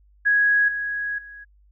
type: tone with level steps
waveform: sine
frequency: 1661.2 Hz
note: G#6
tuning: in tune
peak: -15 / -24 / -38 dBFS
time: 0.25-1.45 s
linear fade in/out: 20 ms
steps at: 0.68 / 1.18 s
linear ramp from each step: 5 ms
effects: added 50 Hz sine -53 dBFS peak until 1.71 s